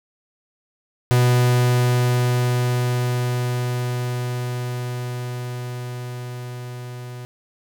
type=tone with level ramp; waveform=45% pulse; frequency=123.47 Hz; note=B2; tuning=in tune; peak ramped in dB=-13 to -32 dBFS; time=1.11-7.25 s; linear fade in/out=0 ms; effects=none